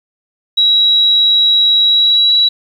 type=tone with pitch glide; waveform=sine; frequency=3874 to 3908 Hz; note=B7 to B7; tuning=-34 to -19 cents; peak=-7 dBFS; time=0.57-2.49 s; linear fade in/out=10 ms; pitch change=+15 cents; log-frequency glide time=1.85-2.34 s; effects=7-bit